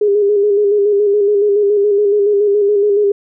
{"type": "tone with vibrato", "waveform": "sine", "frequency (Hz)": 409.1, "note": "G#4", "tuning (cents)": -26, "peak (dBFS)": -9, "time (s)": [0.01, 3.12], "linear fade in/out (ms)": 5, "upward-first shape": "square", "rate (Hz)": 7.1, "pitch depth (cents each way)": 36, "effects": []}